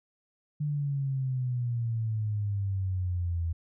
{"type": "exponential sweep", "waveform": "sine", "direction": "down", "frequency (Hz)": [150, 82.41], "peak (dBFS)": -27, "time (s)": [0.6, 3.53], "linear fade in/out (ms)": 10, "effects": []}